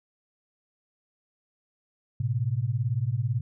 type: beating tone pair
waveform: sine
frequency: 110 / 128 Hz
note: A2 / C3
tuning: 0 / -38 cents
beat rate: 18 Hz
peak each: -27 dBFS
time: 2.2-3.41 s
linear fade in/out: 5 ms
effects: none